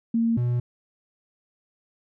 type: tone pair in turn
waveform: sine / triangle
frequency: 229.6 / 121.63 Hz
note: A#3 / B2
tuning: -26 / -26 cents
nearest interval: major seventh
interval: 1100 cents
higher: first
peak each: -19 dBFS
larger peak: neither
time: 0.14-0.37 / 0.37-0.6 s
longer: neither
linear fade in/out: 5 ms
effects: none